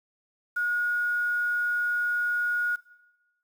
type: tone with quantisation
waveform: sine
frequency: 1444 Hz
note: F#6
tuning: 43 cents flat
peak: -24 dBFS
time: 0.56-2.76 s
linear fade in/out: 10 ms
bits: 8
effects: noise-tail reverb RT60 1.0 s tail -19 dB re dry